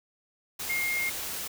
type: tone in noise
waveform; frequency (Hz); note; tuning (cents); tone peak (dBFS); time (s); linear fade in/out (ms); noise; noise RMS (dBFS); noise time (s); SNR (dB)
sine; 2131; C7; +31; -27; 0.69-1.1; 10; white; -35; 0.59-1.48; +5
effects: none